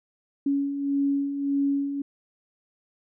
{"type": "beating tone pair", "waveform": "sine", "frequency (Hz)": [278.5, 280.2], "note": ["C#4", "C#4"], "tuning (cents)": [8, 19], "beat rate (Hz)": 1.7, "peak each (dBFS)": [-31, -23], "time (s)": [0.46, 2.02], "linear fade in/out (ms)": 5, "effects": []}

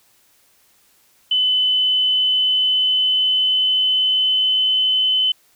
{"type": "tone with pitch glide", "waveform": "sine", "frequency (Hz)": [3018, 3037], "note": ["F#7", "F#7"], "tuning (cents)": [34, 44], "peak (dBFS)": -14, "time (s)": [1.31, 5.32], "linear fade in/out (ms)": 5, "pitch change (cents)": 10, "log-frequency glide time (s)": [1.56, 4.71], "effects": ["white hiss -57 dBFS RMS until 5.55 s"]}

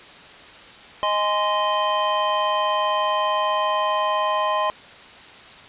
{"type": "chord", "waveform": "square", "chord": "Ab major", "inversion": "second", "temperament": "just", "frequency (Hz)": [623, 830.6, 1038.3], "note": ["Eb5", "Ab5", "C6"], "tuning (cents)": [2, 0, -14], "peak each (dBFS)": [-25, -28, -22], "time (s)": [1.03, 4.7], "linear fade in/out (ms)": 0, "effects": ["white hiss -43 dBFS RMS until 5.68 s", "resampled to 8000 Hz"]}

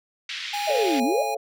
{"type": "band-pass noise", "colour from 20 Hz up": "pink", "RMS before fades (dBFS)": -33, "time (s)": [0.29, 1], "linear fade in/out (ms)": 2, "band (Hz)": [2000, 4600], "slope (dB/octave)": 24}
{"type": "tone", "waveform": "square", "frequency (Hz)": 820, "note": "G#5", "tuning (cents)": -22, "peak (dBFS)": -27, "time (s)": [0.53, 1.35], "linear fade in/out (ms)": 10}
{"type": "exponential two-way sweep", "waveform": "sine", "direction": "down then up", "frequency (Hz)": [660, 233.1, 660], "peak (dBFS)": -21, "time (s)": [0.67, 1.23], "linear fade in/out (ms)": 10, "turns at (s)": 1.03}
{"type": "chord", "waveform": "sine", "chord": "A augmented", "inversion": "none", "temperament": "just", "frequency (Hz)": [440, 550, 687.5], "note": ["A4", "C#5", "E#5"], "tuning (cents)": [0, -14, -27], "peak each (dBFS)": -31, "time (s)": [0.69, 1.37], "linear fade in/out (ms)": 5}
{"effects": []}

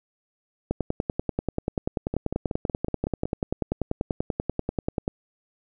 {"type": "two click trains", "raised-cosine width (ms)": 2, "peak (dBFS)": [-11, -14], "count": [46, 7], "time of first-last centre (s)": [[0.71, 5.079], [2.14, 3.255]], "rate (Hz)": [10.3, 5.38], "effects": []}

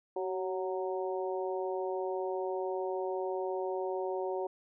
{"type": "harmonic tone with a mistuned harmonic", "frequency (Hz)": 185.2, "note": "F#3", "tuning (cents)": 2, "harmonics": [2, 3, 4, 5], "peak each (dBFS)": [-34, -38, -40, -42], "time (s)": [0.16, 4.47], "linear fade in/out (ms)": 5, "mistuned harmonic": 2, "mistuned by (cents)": 32, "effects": []}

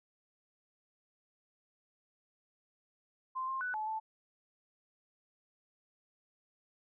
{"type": "tone with pitch steps", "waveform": "sine", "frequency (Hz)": [1042, 1059, 1488, 862, 877], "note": ["C6", "C6", "F#6", "A5", "A5"], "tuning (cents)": [-7, 21, 9, -36, -6], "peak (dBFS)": -34, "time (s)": [3.35, 4], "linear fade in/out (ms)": 20, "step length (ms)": 130, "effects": []}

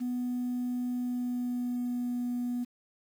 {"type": "tone with pitch glide", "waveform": "sine", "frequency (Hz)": [246.9, 244.1], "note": ["B3", "B3"], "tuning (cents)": [0, -20], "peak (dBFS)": -28, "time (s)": [0, 2.65], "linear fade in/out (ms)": 20, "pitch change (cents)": -20, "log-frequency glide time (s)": [0.92, 2.23], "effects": ["tanh soft clip ceiling -26 dBFS", "9-bit"]}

